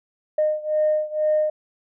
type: beating tone pair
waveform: sine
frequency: 612 / 614.1 Hz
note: D#5 / D#5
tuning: -29 / -23 cents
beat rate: 2.1 Hz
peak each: -20 / -22 dBFS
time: 0.38-1.5 s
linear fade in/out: 5 ms
effects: tanh soft clip ceiling -12 dBFS